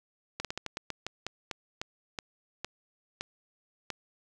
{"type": "slowing click train", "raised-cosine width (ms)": 0.2, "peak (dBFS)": -17, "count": 15, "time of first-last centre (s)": [0.4, 3.903], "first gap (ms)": 47, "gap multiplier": 1.23, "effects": []}